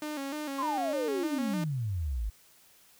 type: tone with vibrato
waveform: sawtooth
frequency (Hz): 288.2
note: D4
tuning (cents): -33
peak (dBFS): -30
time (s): 0.02-1.64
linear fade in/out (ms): 2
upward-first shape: square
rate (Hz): 3.3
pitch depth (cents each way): 82
type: exponential sweep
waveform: sine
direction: down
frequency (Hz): 1108.7 to 49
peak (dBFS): -29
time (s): 0.58-2.3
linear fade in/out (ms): 10
effects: white hiss -60 dBFS RMS until 2.99 s